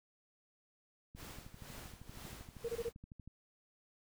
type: noise with tremolo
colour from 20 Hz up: pink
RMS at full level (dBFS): -50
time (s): 1.15-2.93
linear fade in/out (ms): 50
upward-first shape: sine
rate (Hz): 2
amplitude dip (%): 75
type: click train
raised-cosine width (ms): 5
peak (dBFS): -39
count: 28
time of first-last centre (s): 1.15-3.276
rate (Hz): 12.7
type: tone bursts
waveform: sine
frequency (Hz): 466.2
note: A#4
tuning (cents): 0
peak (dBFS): -35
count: 4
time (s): 2.64-2.894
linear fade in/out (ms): 10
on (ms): 47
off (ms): 22
effects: none